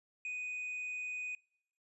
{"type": "tone with tanh clipping", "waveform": "sine", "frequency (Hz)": 2489, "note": "D#7", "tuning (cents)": 0, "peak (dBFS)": -38, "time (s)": [0.25, 1.35], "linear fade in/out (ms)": 2, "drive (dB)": 2, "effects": ["noise-tail reverb RT60 0.7 s tail -25 dB re dry", "resampled to 24000 Hz"]}